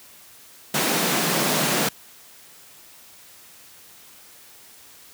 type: high-pass noise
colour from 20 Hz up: pink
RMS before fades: -22 dBFS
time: 0.74-1.89 s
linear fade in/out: 5 ms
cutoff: 140 Hz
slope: 96 dB/octave
effects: white hiss -48 dBFS RMS until 5.13 s + high-pass 60 Hz 12 dB/octave